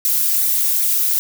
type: noise with flanger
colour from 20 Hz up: violet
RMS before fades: -17 dBFS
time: 0.05-1.19 s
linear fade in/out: 0 ms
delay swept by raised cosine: 0.48 to 4.68 ms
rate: 2.6 Hz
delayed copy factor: +0.85
effects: none